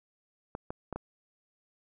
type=clicks; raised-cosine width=1 ms; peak=-22 dBFS; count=4; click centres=0.551 / 0.705 / 0.927 / 0.96 s; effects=none